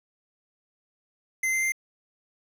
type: tone with pitch steps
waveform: square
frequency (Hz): 2068 / 2081 / 2094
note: C7 / C7 / C7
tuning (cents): -21 / -10 / +1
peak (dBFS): -24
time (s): 1.43-1.721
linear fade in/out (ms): 5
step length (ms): 97
effects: resampled to 32000 Hz + 9-bit